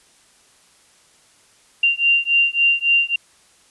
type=beating tone pair; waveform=sine; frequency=2775 / 2778.6 Hz; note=F7 / F7; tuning=-12 / -9 cents; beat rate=3.6 Hz; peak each=-17 dBFS; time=1.83-3.16 s; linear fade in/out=5 ms; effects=white hiss -54 dBFS RMS until 3.7 s + resampled to 24000 Hz